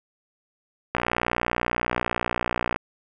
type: click train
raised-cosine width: 0.5 ms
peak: -8 dBFS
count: 110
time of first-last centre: 0.95-2.761 s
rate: 60.2 Hz
effects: none